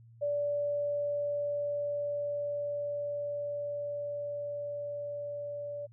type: tone with level ramp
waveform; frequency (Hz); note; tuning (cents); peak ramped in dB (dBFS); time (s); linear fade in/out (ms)
sine; 580; D5; -22; -28 to -36; 0.21-5.87; 20
effects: added 115 Hz sine -53 dBFS peak until 5.92 s